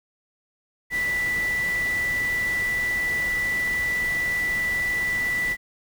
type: tone in noise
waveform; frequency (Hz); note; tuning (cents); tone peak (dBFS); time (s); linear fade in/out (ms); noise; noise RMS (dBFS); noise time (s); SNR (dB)
sine; 1972; B6; -3; -22; 0.9-5.57; 50; pink; -36; 0.9-5.57; +11
effects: none